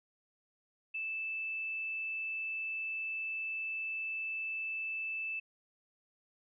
sine tone, 2635 Hz, E7, 1 cent flat, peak -35 dBFS, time 0.94-5.4 s, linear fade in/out 10 ms, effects none

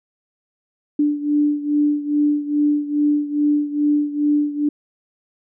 sine beating tone pair, 293.7 / 296.1 Hz, D4 / D4, 0 / +14 cents, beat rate 2.4 Hz, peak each -17 / -21 dBFS, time 0.99-4.69 s, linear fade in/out 5 ms, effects none

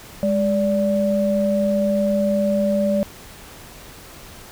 sine tone pair together, 205 / 580.8 Hz, G#3 / D5, -22 / -19 cents, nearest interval octave + tritone, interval 1803 cents, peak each -19 dBFS, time 0.23-3.03 s, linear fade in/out 0 ms, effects pink hiss -41 dBFS RMS until 4.51 s

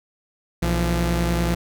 sawtooth tone pair together, 60.4 / 171.13 Hz, B1 / F3, -38 / -35 cents, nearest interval octave + tritone, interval 1803 cents, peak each -18 dBFS, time 0.62-1.55 s, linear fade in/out 10 ms, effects none

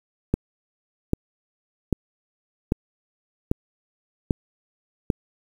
click train, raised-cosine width 3 ms, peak -6 dBFS, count 7, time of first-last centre 0.34-5.102 s, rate 1.26 Hz, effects 7-bit

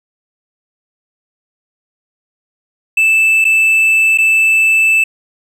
triangle tone with dropouts, 2637 Hz, E7, in tune, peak -6 dBFS, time 2.97-5.04 s, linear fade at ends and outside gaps 5 ms, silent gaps 3.444-3.45 / 4.176-4.184 s, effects none

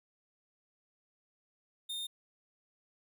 45% pulse tone, 3647 Hz, A#7, 39 cents flat, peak -37 dBFS, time 1.89-2.07 s, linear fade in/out 10 ms, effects none

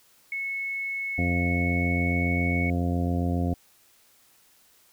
sine tone with pitch glide, 2198 to 2216 Hz, C#7 to C#7, -15 to -1 cents, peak -28 dBFS, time 0.32-2.7 s, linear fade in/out 2 ms, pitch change +14 cents, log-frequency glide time 1.14-2.43 s
harmonic tone, 87.31 Hz, F2, in tune, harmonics 1 / 2 / 3 / 4 / 5 / 6 / 7 / 8, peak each -26 / -29 / -29 / -38 / -41 / -38 / -45 / -36 dBFS, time 1.18-3.54 s, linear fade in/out 5 ms
effects white hiss -60 dBFS RMS until 4.92 s

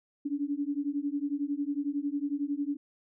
sine beating tone pair, 281.2 / 292.2 Hz, C#4 / D4, +25 / -9 cents, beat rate 11 Hz, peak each -32 / -32 dBFS, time 0.25-2.77 s, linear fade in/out 10 ms, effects none

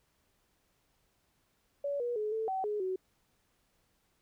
sine tone with pitch steps, 568 / 481.8 / 425.3 / 442.8 / 762 / 418.7 / 374 Hz, C#5 / B4 / G#4 / A4 / G5 / G#4 / F#4, +42 / -43 / +41 / +11 / -49 / +14 / +19 cents, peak -31 dBFS, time 1.84-2.96 s, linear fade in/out 5 ms, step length 160 ms, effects pink hiss -74 dBFS RMS until 4.21 s

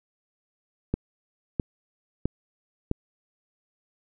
click train, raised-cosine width 3 ms, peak -11 dBFS, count 4, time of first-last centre 0.94-2.914 s, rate 1.52 Hz, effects none

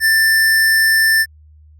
square tone, 1775 Hz, A6, 15 cents sharp, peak -11 dBFS, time 0-1.26 s, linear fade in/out 50 ms, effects added 76 Hz sine -42 dBFS peak until 1.79 s

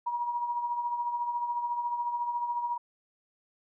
sine tone with tremolo, 957 Hz, A#5, 45 cents sharp, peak -26 dBFS, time 0.06-2.78 s, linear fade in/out 10 ms, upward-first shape triangle, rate 14 Hz, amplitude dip 60%, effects none

